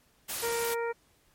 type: noise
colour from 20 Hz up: white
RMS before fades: -35 dBFS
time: 0.28-0.75 s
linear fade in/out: 20 ms
type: harmonic tone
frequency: 466.2 Hz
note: A#4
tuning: in tune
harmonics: 1 / 2 / 3 / 4 / 5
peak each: -30 / -36 / -40 / -42 / -44 dBFS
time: 0.42-0.93 s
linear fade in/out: 20 ms
effects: pink hiss -66 dBFS RMS until 1.34 s + MP3 64 kbps